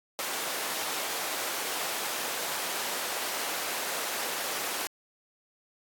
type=high-pass noise; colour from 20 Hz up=pink; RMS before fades=-33 dBFS; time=0.19-4.87 s; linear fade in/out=0 ms; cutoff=540 Hz; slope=12 dB/octave; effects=AAC 64 kbps